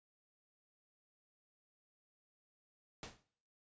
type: noise with exponential decay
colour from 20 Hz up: pink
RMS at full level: -43 dBFS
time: 3.03-3.23 s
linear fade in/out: 1 ms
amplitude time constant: 43 ms
effects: noise-tail reverb RT60 0.6 s tail -20 dB re dry + resampled to 16000 Hz